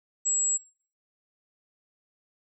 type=tone; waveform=sine; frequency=7650 Hz; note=A#8; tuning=44 cents sharp; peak=-21 dBFS; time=0.25-0.58 s; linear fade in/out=20 ms; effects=noise-tail reverb RT60 0.4 s tail -20 dB re dry + tanh soft clip ceiling -18 dBFS